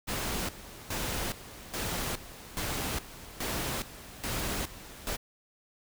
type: noise with tremolo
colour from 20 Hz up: pink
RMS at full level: -33 dBFS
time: 0.07-5.17 s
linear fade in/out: 20 ms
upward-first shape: square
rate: 1.2 Hz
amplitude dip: 80%
effects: none